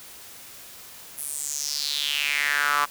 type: tone with high-pass filter sweep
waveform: sawtooth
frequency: 145.3 Hz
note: D3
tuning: 18 cents flat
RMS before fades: -26 dBFS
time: 1.17-2.86 s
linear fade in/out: 20 ms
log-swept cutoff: 11000 to 1100 Hz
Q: 4.7
effects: white hiss -44 dBFS RMS until 2.9 s